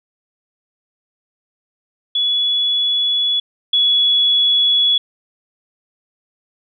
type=tone pair in turn; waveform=sine; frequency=3400 / 3385 Hz; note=G#7 / G#7; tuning=+40 / +32 cents; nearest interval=unison; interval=8 cents; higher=first; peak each=-14 / -11 dBFS; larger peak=second; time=2.15-3.4 / 3.73-4.98 s; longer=neither; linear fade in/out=5 ms; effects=none